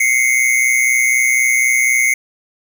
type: tone pair together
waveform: square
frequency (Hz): 2085 / 2209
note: C7 / C#7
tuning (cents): -7 / -7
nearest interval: minor second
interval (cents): 100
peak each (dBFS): -15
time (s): 0-2.14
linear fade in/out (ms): 5
effects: none